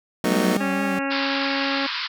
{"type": "chord", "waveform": "25% pulse", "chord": "B dominant seventh", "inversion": "second", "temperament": "just", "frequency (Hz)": [185.21, 222.2, 246.9, 308.7], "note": ["F#3", "A3", "B3", "D#4"], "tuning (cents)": [2, 17, 0, -14], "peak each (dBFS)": -21, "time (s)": [0.24, 0.57], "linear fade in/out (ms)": 2}
{"type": "tone with vibrato", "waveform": "40% pulse", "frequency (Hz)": 196, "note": "G3", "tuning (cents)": 0, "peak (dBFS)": -24, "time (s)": [0.31, 0.99], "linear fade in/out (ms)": 2, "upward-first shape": "triangle", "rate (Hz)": 4.3, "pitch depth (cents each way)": 55}
{"type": "harmonic tone", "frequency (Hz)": 275.2, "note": "C#4", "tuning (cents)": -12, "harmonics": [1, 2, 3, 4, 5, 6, 7, 8, 9, 10], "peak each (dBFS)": [-26, -30, -32, -36, -33, -32, -36, -39, -38, -35], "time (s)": [0.6, 1.87], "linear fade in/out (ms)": 10}
{"type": "band-pass noise", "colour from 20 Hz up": "white", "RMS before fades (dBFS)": -28, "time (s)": [1.1, 2.08], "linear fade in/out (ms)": 20, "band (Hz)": [940, 5000], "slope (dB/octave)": 96}
{"effects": []}